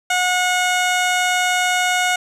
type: tone with low-pass filter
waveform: 15% pulse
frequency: 727 Hz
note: F#5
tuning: 31 cents flat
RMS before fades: -18 dBFS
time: 0.1-2.16 s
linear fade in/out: 5 ms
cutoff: 8700 Hz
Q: 1.1
effects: none